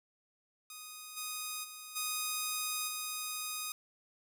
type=tone with level steps; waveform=5% pulse; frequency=1244.5 Hz; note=D#6; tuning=in tune; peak=-34 / -26 / -34 / -22 / -25 dBFS; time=0.7-3.72 s; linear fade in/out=2 ms; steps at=1.16 / 1.63 / 1.95 / 2.87 s; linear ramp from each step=20 ms; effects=none